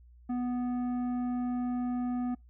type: tone with tanh clipping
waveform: triangle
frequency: 246.6 Hz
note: B3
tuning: 2 cents flat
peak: -31 dBFS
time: 0.29-2.35 s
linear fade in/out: 10 ms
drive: 14 dB
effects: noise-tail reverb RT60 0.2 s tail -26 dB re dry + added 60 Hz sine -53 dBFS peak until 2.49 s